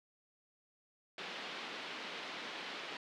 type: band-pass noise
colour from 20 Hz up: white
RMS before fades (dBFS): -45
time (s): 1.18-2.97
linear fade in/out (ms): 2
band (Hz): 190 to 3700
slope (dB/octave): 24
effects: none